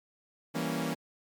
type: chord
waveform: sawtooth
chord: E diminished seventh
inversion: none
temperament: equal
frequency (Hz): 164.81 / 196 / 233.1 / 277.2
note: E3 / G3 / Bb3 / Db4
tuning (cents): 0 / 0 / 0 / 0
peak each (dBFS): -31 / -35 / -31 / -32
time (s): 0.54-0.95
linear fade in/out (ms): 20
effects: MP3 96 kbps

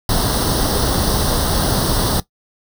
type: noise with comb filter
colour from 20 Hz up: pink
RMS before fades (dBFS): -17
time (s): 0.09-2.2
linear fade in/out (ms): 2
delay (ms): 0.21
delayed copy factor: +0.85
effects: noise-tail reverb RT60 0.1 s tail -17 dB re dry

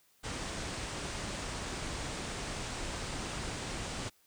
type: low-pass noise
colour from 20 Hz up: pink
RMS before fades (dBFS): -39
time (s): 0.23-4.1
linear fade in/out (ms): 20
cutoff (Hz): 9300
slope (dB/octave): 96
effects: white hiss -68 dBFS RMS until 4.26 s

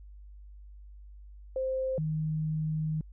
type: tone pair in turn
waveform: sine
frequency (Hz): 523.3 / 156.07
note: C5 / D#3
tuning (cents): 0 / +6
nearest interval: octave + major sixth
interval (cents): 2094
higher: first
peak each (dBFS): -28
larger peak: neither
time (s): 1.56-1.98 / 1.98-3.01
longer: second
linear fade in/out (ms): 2
effects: added 50 Hz sine -46 dBFS peak until 3.12 s

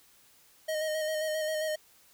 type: tone with vibrato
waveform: square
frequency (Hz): 622.3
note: D#5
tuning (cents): 0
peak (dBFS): -30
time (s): 0.68-1.76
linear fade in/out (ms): 10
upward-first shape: square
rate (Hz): 7.5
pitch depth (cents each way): 22
effects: white hiss -61 dBFS RMS until 2.13 s

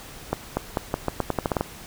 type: accelerating click train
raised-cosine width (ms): 1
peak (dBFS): -8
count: 12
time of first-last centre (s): 0.33-1.61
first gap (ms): 240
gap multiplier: 0.84
effects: pink hiss -42 dBFS RMS until 1.86 s

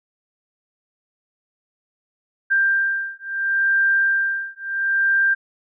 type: beating tone pair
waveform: sine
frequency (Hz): 1584 / 1584.73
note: G6 / G6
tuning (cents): +18 / +18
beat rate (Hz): 0.73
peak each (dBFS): -20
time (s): 2.5-5.35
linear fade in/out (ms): 20
effects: none

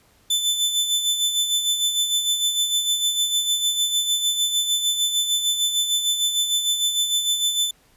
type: tone with tremolo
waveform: sawtooth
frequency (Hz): 3520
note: A7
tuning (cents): 0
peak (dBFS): -14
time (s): 0.3-7.71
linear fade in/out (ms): 5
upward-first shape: sine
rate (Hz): 6.6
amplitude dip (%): 55
effects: pink hiss -58 dBFS RMS until 7.96 s + resampled to 32000 Hz

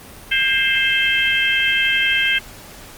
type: harmonic tone with a mistuned harmonic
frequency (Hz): 526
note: C5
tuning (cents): +9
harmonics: 3 / 4 / 5 / 6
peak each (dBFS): -20 / -20 / -20 / -20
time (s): 0.31-2.39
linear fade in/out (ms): 10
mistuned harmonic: 3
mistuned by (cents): +23
effects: pink hiss -39 dBFS RMS until 2.97 s + Opus 32 kbps

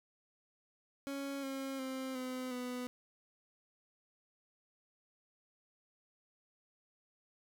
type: tone with pitch steps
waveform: 30% pulse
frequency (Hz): 277.2 / 269.8 / 262.6 / 255.5 / 248.7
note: C#4 / C#4 / C4 / C4 / B3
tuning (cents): 0 / -47 / +6 / -41 / +12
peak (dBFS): -36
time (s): 1.07-2.87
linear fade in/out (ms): 0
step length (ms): 360
effects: none

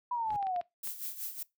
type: exponential sweep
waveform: sine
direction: down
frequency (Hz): 991 to 690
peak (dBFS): -30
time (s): 0.11-0.61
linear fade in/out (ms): 5
type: noise with exponential growth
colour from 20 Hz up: brown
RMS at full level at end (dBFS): -41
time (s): 0.15-0.36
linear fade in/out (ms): 0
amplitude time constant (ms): 45
type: clicks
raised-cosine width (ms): 0.3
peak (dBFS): -32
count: 6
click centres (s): 0.305 / 0.427 / 0.469 / 0.562 / 0.613 / 0.874
type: noise with tremolo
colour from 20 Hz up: violet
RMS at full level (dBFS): -37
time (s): 0.83-1.43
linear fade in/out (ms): 5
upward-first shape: sine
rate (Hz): 5.4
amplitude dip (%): 70
effects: noise-tail reverb RT60 0.2 s tail -22 dB re dry + high-pass 80 Hz 12 dB/octave

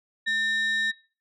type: tone pair together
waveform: sine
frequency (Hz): 1800 / 3814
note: A6 / A#7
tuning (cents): +39 / +39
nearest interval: octave + minor second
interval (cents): 1300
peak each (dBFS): -22 / -28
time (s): 0.26-0.92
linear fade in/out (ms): 20
effects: noise-tail reverb RT60 0.4 s tail -24 dB re dry + tanh soft clip ceiling -20 dBFS

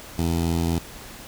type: tone with notch filter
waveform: 15% pulse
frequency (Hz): 83.7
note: E2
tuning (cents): +27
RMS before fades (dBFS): -23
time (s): 0.18-0.79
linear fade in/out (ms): 10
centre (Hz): 1600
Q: 0.7
effects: pink hiss -41 dBFS RMS until 1.27 s

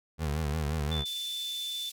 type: tone with vibrato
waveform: 25% pulse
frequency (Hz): 76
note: D#2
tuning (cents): -40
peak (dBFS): -25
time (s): 0.18-1.05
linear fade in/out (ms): 50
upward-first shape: sine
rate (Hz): 5.7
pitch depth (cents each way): 110
type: tone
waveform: sine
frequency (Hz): 3520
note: A7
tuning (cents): 0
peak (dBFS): -33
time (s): 0.91-1.9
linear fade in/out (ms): 10
type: band-pass noise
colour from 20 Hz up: pink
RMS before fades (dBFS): -44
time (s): 1.05-1.92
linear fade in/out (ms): 10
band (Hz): 3300 to 15000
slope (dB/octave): 24
effects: none

